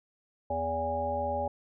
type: harmonic tone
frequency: 82 Hz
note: E2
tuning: 9 cents flat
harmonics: 1 / 3 / 5 / 7 / 9 / 10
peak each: -38 / -41 / -42 / -32 / -43 / -32 dBFS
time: 0.5-1.48 s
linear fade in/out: 5 ms
effects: none

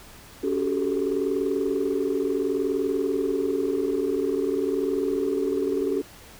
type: tone cluster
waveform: sine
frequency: 281.7 / 375.6 / 395.8 / 436.4 Hz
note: C#4 / F#4 / G4 / A4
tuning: +28 / +26 / +17 / -14 cents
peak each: -27 dBFS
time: 0.43-6.02 s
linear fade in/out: 10 ms
effects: tanh soft clip ceiling -15 dBFS + pink hiss -47 dBFS RMS until 6.39 s

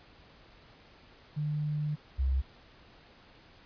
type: tone pair in turn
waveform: sine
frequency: 150 / 66.22 Hz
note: D3 / C2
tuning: +37 / +21 cents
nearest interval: octave + major second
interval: 1416 cents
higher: first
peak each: -29 / -25 dBFS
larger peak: second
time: 1.36-1.96 / 2.18-2.42 s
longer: first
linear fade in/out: 20 ms
effects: pink hiss -57 dBFS RMS until 3.65 s + resampled to 11025 Hz

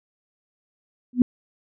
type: tone with exponential growth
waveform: sine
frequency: 246.9 Hz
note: B3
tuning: in tune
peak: -7 dBFS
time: 1.13-1.22 s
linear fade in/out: 2 ms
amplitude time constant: 19 ms
effects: none

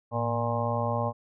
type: harmonic tone with a mistuned harmonic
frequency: 117.8 Hz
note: A#2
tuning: 19 cents sharp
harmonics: 1 / 2 / 4 / 5 / 6 / 7 / 8 / 9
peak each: -30 / -35 / -36 / -31 / -40 / -33 / -39 / -34 dBFS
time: 0.11-1.13 s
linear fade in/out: 50 ms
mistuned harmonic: 1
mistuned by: -87 cents
effects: none

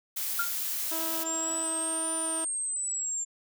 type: noise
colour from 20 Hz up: blue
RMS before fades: -32 dBFS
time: 0.16-1.24 s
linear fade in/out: 10 ms
type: tone with exponential decay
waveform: sine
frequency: 1396.9 Hz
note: F6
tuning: in tune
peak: -23 dBFS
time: 0.39-0.55 s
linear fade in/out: 5 ms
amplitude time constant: 34 ms
type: tone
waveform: 15% pulse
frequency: 324.5 Hz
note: E4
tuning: 27 cents flat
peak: -28 dBFS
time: 0.91-2.45 s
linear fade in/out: 10 ms
type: exponential two-way sweep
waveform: sine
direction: up then down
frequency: 7300 to 9190 to 7300 Hz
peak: -29 dBFS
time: 1.25-3.25 s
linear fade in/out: 20 ms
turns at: 2.14 s
effects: none

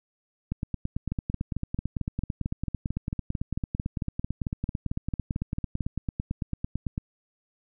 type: two click trains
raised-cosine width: 5 ms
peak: -16 / -16 dBFS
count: 59 / 22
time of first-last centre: 0.52-6.979 / 1.12-5.807 s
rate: 8.98 / 4.48 Hz
effects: none

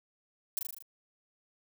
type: noise with echo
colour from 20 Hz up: violet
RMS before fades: -31 dBFS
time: 0.57-0.59 s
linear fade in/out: 2 ms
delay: 39 ms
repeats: 6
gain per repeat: -3 dB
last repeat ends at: 0.824 s
effects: none

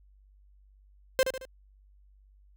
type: tone with echo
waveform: 45% pulse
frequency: 523.3 Hz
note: C5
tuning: in tune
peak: -20 dBFS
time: 1.19-1.23 s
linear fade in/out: 0 ms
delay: 74 ms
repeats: 3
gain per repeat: -7 dB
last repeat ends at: 1.452 s
effects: added 49 Hz sine -56 dBFS peak until 2.56 s

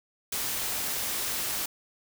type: noise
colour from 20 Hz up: white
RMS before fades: -31 dBFS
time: 0.32-1.66 s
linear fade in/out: 5 ms
effects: none

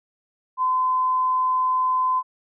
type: tone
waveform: sine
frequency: 1023 Hz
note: C6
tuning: 39 cents flat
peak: -18 dBFS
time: 0.57-2.23 s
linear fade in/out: 50 ms
effects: none

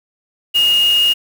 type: tone in noise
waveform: sine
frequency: 2854 Hz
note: F7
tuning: 37 cents sharp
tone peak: -10 dBFS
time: 0.54-1.14 s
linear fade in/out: 20 ms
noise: white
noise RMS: -28 dBFS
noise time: 0.54-1.14 s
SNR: +15 dB
effects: none

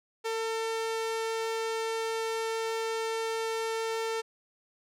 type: tone with low-pass filter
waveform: sawtooth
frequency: 449.6 Hz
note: A4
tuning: 37 cents sharp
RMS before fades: -32 dBFS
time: 0.24-4.22 s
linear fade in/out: 20 ms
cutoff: 9900 Hz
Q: 0.7
effects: none

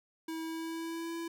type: tone with pitch glide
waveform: square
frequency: 323.5 to 333.9 Hz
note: E4 to E4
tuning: -32 to +22 cents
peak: -37 dBFS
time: 0.28-1.28 s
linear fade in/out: 5 ms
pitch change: +54 cents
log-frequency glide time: 0.42-1.16 s
effects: none

